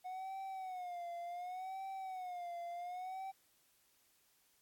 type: tone with vibrato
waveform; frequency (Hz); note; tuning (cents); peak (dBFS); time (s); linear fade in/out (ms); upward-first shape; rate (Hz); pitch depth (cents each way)
triangle; 730; F#5; -24; -40; 0.04-3.32; 20; sine; 0.68; 99
effects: white hiss -73 dBFS RMS until 4.61 s + AAC 64 kbps